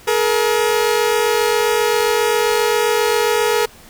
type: tone pair together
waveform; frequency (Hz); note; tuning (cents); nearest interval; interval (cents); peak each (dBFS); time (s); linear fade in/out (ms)
sawtooth; 425.7 / 473.2; G#4 / A#4; +43 / +26; major second; 183; -13; 0.07-3.66; 10
effects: pink hiss -43 dBFS RMS until 3.89 s